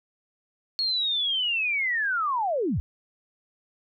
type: linear sweep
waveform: sine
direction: down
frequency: 4336 to 55 Hz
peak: -23 dBFS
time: 0.79-2.8 s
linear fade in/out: 0 ms
effects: none